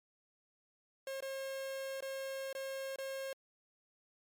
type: tone with dropouts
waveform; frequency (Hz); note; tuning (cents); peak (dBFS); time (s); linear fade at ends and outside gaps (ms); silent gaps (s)
45% pulse; 538; C5; +48; -39; 1.07-3.33; 2; 1.205-1.224 / 2.006-2.024 / 2.529-2.55 / 2.96-2.985
effects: MP3 96 kbps